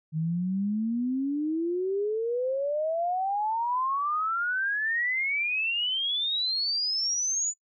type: exponential sweep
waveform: sine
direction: up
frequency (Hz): 153.7 to 7040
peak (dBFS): -25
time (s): 0.12-7.54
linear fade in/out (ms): 50
effects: noise-tail reverb RT60 0.1 s tail -22 dB re dry